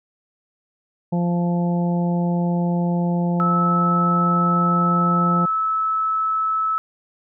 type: harmonic tone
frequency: 173.8 Hz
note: F3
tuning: 8 cents flat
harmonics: 1 / 2 / 3 / 4 / 5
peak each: -18 / -30 / -30 / -32 / -32 dBFS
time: 1.12-5.46 s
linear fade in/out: 10 ms
type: tone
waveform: sine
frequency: 1303 Hz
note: E6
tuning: 20 cents flat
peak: -18 dBFS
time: 3.4-6.78 s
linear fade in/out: 0 ms
effects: none